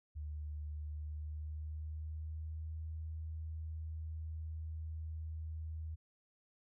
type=tone with pitch glide; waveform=sine; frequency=75.2 to 79.3 Hz; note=D2 to D#2; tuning=+42 to +33 cents; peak=-40 dBFS; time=0.15-5.96 s; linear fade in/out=20 ms; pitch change=+91 cents; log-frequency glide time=0.8-2.79 s; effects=none